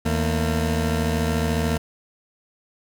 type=tone pair together; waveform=20% pulse; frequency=80.4 / 227.4 Hz; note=E2 / A#3; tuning=-43 / -43 cents; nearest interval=octave + tritone; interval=1800 cents; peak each=-17 / -20 dBFS; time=0.05-1.78 s; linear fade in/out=10 ms; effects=none